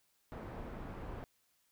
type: low-pass noise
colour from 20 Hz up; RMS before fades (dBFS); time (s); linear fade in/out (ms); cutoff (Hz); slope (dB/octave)
pink; -45; 0.32-1.24; 0; 1200; 12
effects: white hiss -75 dBFS RMS until 1.71 s